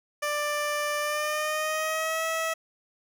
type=tone with pitch glide; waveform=15% pulse; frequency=591 to 648.2 Hz; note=D5 to E5; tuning=+11 to -29 cents; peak=-20 dBFS; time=0.22-2.54 s; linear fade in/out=10 ms; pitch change=+160 cents; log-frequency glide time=0.99-2.25 s; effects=none